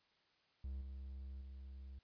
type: tone with level steps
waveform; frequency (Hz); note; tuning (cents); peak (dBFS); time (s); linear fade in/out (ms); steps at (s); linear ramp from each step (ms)
triangle; 66.6; C2; +31; -40 / -44 / -47; 0.64-1.99; 5; 0.81 / 1.41; 5
effects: white hiss -75 dBFS RMS until 2.03 s + resampled to 11025 Hz